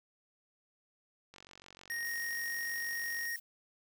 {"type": "click train", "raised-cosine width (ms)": 0.2, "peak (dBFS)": -35, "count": 90, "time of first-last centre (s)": [1.34, 3.254], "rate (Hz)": 46.5}
{"type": "tone", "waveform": "square", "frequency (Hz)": 1864.7, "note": "A#6", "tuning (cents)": 0, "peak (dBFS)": -36, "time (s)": [1.9, 3.36], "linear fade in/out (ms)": 2}
{"type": "noise", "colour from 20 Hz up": "violet", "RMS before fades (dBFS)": -48, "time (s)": [2.04, 3.4], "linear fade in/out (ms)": 10}
{"effects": []}